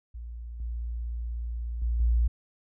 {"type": "tone with level steps", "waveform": "sine", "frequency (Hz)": 58.27, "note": "A#1", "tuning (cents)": 0, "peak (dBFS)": [-36, -30, -24, -20], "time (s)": [0.14, 2.28], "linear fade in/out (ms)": 10, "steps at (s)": [0.6, 1.82, 2], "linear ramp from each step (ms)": 2, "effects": []}